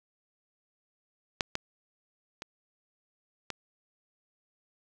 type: clicks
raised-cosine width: 0.2 ms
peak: -9 / -13 / -21 / -17 dBFS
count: 4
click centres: 1.408 / 1.554 / 2.421 / 3.503 s
effects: none